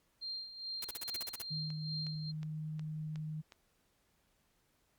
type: tone with tremolo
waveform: sine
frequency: 4186 Hz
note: C8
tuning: in tune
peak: -38 dBFS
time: 0.21-2.32 s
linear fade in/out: 20 ms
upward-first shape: sine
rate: 2.4 Hz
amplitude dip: 70%
type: noise bursts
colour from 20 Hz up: white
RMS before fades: -40 dBFS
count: 10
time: 0.82-1.422 s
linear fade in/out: 5 ms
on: 26 ms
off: 38 ms
type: click train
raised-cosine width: 0.2 ms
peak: -35 dBFS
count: 7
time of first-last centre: 1.34-3.522 s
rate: 2.75 Hz
type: tone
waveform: sine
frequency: 154.8 Hz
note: D#3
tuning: 9 cents flat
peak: -38 dBFS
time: 1.5-3.42 s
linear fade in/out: 20 ms
effects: pink hiss -75 dBFS RMS until 4.98 s + Opus 48 kbps